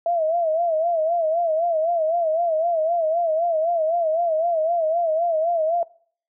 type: tone with vibrato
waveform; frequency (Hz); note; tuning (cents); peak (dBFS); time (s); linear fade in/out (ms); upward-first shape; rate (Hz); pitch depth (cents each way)
sine; 659; E5; -1; -18; 0.06-5.83; 2; sine; 3.9; 100
effects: noise-tail reverb RT60 0.5 s tail -21 dB re dry